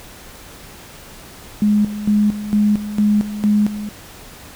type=tone with tremolo; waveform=sine; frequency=208.9 Hz; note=G#3; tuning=10 cents sharp; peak=-11 dBFS; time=1.62-3.89 s; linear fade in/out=2 ms; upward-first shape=square; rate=2.2 Hz; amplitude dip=75%; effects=pink hiss -39 dBFS RMS until 4.55 s